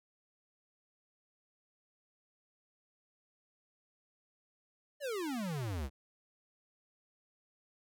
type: exponential sweep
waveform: square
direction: down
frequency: 610 to 61.74 Hz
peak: -36 dBFS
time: 5-5.9 s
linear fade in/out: 50 ms
effects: none